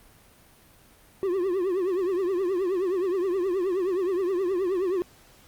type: tone with vibrato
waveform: triangle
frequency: 369.7 Hz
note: F#4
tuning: 1 cent flat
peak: -21 dBFS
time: 1.23-5.02 s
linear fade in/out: 0 ms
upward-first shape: triangle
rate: 9.5 Hz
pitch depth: 150 cents each way
effects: pink hiss -55 dBFS RMS until 5.47 s + Opus 32 kbps

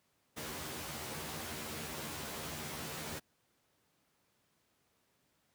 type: noise with comb filter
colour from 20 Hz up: pink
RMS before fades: -42 dBFS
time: 0.36-3.2 s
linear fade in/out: 20 ms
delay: 13 ms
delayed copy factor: +0.95
effects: pink hiss -75 dBFS RMS until 5.54 s + high-pass 100 Hz 12 dB/octave

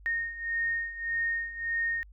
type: beating tone pair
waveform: sine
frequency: 1846 / 1847.7 Hz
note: A#6 / A#6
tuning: -17 / -16 cents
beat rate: 1.7 Hz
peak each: -34 / -30 dBFS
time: 0.06-2.03 s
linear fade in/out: 0 ms
effects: added 50 Hz sine -49 dBFS peak until 2.12 s

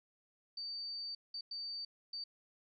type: tone bursts at uneven times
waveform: sine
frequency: 4605 Hz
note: D8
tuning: 35 cents flat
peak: -40 dBFS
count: 4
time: 0.57-1.15 / 1.34-1.41 / 1.51-1.85 / 2.13-2.24 s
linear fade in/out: 5 ms
effects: none

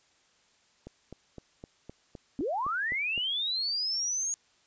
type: click train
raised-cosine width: 2 ms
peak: -29 dBFS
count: 10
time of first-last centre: 0.87-3.178 s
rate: 3.9 Hz
type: linear sweep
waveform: sine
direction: up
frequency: 236.5 to 6680 Hz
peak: -28 dBFS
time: 2.39-4.34 s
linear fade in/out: 0 ms
effects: white hiss -66 dBFS RMS until 4.66 s + resampled to 16000 Hz

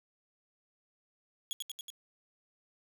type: tone with echo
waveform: sawtooth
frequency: 3339 Hz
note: G#7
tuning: 9 cents sharp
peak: -31 dBFS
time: 1.51-1.53 s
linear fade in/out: 0 ms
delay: 93 ms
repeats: 4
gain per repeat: -2 dB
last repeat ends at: 1.902 s
effects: none

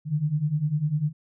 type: beating tone pair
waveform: sine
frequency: 143.9 / 153.9 Hz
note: D3 / D#3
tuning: -35 / -19 cents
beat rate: 10 Hz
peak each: -27 / -24 dBFS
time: 0.05-1.13 s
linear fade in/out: 50 ms
effects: none

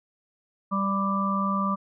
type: harmonic tone with a mistuned harmonic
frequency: 196 Hz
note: G3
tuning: in tune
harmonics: 1 / 3 / 5 / 6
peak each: -26 / -36 / -33 / -26 dBFS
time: 0.71-1.76 s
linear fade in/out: 20 ms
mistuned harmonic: 5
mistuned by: +23 cents
effects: none

